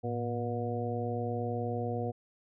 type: harmonic tone with a mistuned harmonic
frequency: 120.2 Hz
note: B2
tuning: 46 cents flat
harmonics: 1 / 2 / 3 / 4 / 5 / 6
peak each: -35 / -38 / -42 / -36 / -44 / -39 dBFS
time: 0.03-2.12 s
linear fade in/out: 20 ms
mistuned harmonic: 1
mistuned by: -130 cents
effects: none